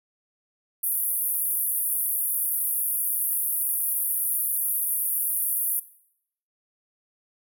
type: band-pass noise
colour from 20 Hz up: pink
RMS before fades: -26 dBFS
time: 0.83-5.8 s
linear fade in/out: 10 ms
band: 9900 to 16000 Hz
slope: 96 dB/octave
effects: noise-tail reverb RT60 0.7 s tail -18 dB re dry